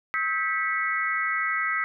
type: tone cluster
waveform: sine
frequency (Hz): 1285 / 1583 / 1962 / 2194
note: E6 / G6 / B6 / C#7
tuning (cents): -45 / +17 / -12 / -18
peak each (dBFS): -28 / -32 / -27 / -32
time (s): 0.14-1.84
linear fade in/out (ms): 0
effects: none